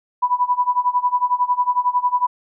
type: tone with tremolo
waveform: sine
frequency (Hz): 987.8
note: B5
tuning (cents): 0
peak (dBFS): -12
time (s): 0.22-2.27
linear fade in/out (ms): 10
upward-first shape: sine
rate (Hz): 11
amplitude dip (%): 90
effects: none